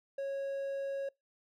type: tone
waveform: triangle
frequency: 550 Hz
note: C#5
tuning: 14 cents flat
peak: -32 dBFS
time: 0.18-1.09 s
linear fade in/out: 5 ms
effects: noise-tail reverb RT60 0.2 s tail -26 dB re dry